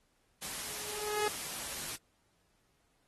white noise, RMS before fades -40 dBFS, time 0.41-1.97 s, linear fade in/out 20 ms
sawtooth tone with exponential growth, 420.9 Hz, G#4, 23 cents sharp, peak -24 dBFS, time 0.49-1.28 s, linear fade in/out 1 ms, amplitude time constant 170 ms
effects pink hiss -74 dBFS RMS until 3.07 s + AAC 32 kbps

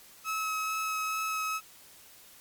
30% pulse tone with vibrato, 1287 Hz, E6, 42 cents flat, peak -27 dBFS, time 0.24-1.61 s, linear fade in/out 50 ms, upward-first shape sine, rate 2.3 Hz, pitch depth 10 cents each way, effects white hiss -54 dBFS RMS until 2.4 s + MP3 96 kbps

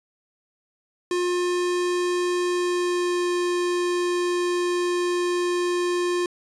square tone with pitch glide, 355.7 to 353.7 Hz, F4 to F4, +32 to +22 cents, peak -22 dBFS, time 1.11-6.26 s, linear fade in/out 2 ms, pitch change -10 cents, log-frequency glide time 2.48-3.31 s, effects resampled to 22050 Hz

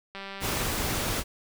click train, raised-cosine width 0.3 ms, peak -23 dBFS, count 100, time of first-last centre 0.15-0.655 s, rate 196 Hz
pink noise, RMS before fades -29 dBFS, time 0.4-1.24 s, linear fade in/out 50 ms
effects none

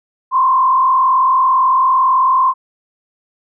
sine tone with frequency modulation, 1046.5 Hz, C6, in tune, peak -9 dBFS, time 0.31-2.54 s, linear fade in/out 50 ms, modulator 42 Hz, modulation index 0.91, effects none

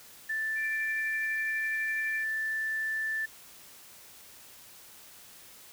sine tone, 1763 Hz, A6, 3 cents sharp, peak -29 dBFS, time 0.29-3.26 s, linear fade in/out 10 ms
sine tone with tremolo, 2352 Hz, D7, 2 cents sharp, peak -34 dBFS, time 0.55-2.25 s, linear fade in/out 50 ms, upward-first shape triangle, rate 12 Hz, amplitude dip 55%
effects white hiss -52 dBFS RMS until 5.72 s

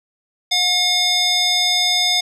square tone with band-pass filter, 720 Hz, F#5, 47 cents flat, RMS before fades -17 dBFS, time 0.51-2.21 s, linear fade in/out 10 ms, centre 4300 Hz, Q 3.8, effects none

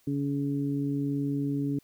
harmonic tone, 141.1 Hz, C#3, 31 cents sharp, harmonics 1 / 2 / 3, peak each -31 / -28 / -40 dBFS, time 0.07-1.79 s, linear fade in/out 5 ms, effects white hiss -65 dBFS RMS until 1.83 s

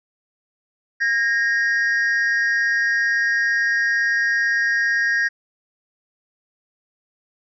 triangle tone pair together, 1626.9 / 1864.7 Hz, G#6 / A#6, -36 / 0 cents, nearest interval major second, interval 236 cents, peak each -18 dBFS, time 1-5.29 s, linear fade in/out 20 ms, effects resampled to 16000 Hz

